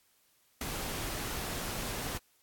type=noise with ADSR envelope; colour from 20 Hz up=pink; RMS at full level=-32 dBFS; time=0.61-2.18 s; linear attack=3 ms; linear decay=5 ms; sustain=-5 dB; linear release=8 ms; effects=white hiss -69 dBFS RMS until 2.42 s + AAC 64 kbps